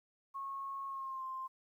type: tone with pitch glide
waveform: sine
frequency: 1093 to 1050.3 Hz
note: C#6 to C6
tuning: -25 to +6 cents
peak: -39 dBFS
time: 0.34-1.48 s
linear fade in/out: 20 ms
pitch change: -69 cents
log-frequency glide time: 0.87-1.23 s
effects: 12-bit